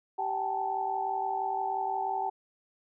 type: tone cluster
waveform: sine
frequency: 389.4 / 768 / 839 / 885 Hz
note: G4 / G5 / G#5 / A5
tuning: -12 / -36 / +17 / +10 cents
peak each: -39 / -31 / -37 / -34 dBFS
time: 0.18-2.3 s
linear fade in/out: 10 ms
effects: none